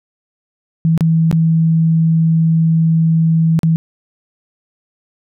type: tone with dropouts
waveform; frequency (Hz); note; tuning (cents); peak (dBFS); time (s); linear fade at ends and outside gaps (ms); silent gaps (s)
sine; 162.6; E3; -23; -9; 0.85-3.76; 0; 0.977-1.008 / 1.313-1.327 / 3.591-3.632
effects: none